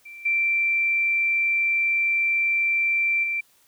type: tone with level steps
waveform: sine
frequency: 2349 Hz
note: D7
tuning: in tune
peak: -38 / -19 / -23 dBFS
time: 0.05-3.41 s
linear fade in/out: 10 ms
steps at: 0.25 / 3.23 s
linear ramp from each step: 10 ms
effects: white hiss -60 dBFS RMS until 3.67 s